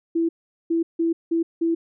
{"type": "tone bursts at uneven times", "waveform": "sine", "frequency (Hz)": 332, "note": "E4", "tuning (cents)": 12, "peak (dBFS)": -18, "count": 5, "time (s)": [[0.15, 0.29], [0.7, 0.83], [0.99, 1.13], [1.31, 1.43], [1.61, 1.75]], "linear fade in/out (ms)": 10, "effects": []}